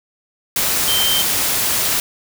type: tone in noise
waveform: sine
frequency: 3126 Hz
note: G7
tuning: 6 cents flat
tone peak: -17 dBFS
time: 0.88-1.22 s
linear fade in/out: 2 ms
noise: white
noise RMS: -18 dBFS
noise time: 0.56-2 s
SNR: -2 dB
effects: none